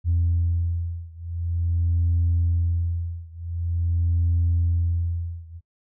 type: beating tone pair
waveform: sine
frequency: 85 / 85.46 Hz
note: F2 / F2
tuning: -46 / -37 cents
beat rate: 0.46 Hz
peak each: -22 / -23 dBFS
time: 0.04-5.61 s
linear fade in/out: 50 ms
effects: noise-tail reverb RT60 0.1 s tail -24 dB re dry + tanh soft clip ceiling -14 dBFS